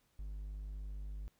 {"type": "tone", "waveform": "triangle", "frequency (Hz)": 50.6, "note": "G#1", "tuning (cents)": -44, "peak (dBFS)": -39, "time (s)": [0.19, 1.28], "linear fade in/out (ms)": 0, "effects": ["pink hiss -75 dBFS RMS until 1.39 s"]}